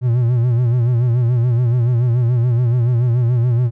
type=tone with vibrato; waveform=triangle; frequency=120.8 Hz; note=B2; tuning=38 cents flat; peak=-10 dBFS; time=0.01-3.71 s; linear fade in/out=50 ms; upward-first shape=sine; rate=7 Hz; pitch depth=83 cents each way; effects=none